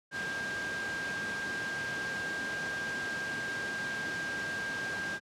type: tone in noise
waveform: sine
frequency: 1600 Hz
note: G6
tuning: 35 cents sharp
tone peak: -34 dBFS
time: 0.11-5.2 s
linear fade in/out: 50 ms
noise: pink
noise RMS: -39 dBFS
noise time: 0.11-5.2 s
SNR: +2 dB
effects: high-pass 150 Hz 12 dB/octave + low-pass 6000 Hz 12 dB/octave